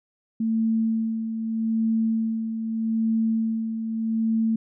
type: tone with tremolo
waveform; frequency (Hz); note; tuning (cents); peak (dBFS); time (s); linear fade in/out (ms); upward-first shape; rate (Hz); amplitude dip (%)
sine; 223.8; A3; +30; -19; 0.4-4.56; 5; sine; 0.81; 55
effects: none